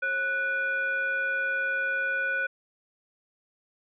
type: tone with frequency modulation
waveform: sine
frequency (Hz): 1480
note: F#6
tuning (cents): 0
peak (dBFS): -25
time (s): 0.02-2.47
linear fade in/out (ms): 10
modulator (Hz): 941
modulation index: 0.54
effects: none